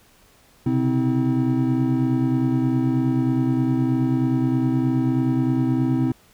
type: tone cluster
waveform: triangle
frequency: 127.3 / 136.8 / 258.5 / 321.7 Hz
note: C3 / C#3 / C4 / E4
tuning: -47 / -23 / -21 / -42 cents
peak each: -21 / -27 / -19 / -22 dBFS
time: 0.66-6.12 s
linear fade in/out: 5 ms
effects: pink hiss -55 dBFS RMS until 6.33 s